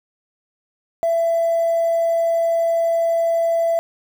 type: tone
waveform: sine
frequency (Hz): 668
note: E5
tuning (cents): +23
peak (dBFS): -14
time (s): 1.03-3.79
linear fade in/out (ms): 0
effects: tanh soft clip ceiling -12 dBFS + 7-bit